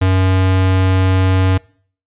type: tone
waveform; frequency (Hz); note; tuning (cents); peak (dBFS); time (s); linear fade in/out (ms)
square; 93.9; F#2; +26; -11; 0.01-1.58; 10
effects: noise-tail reverb RT60 0.5 s tail -24 dB re dry + resampled to 8000 Hz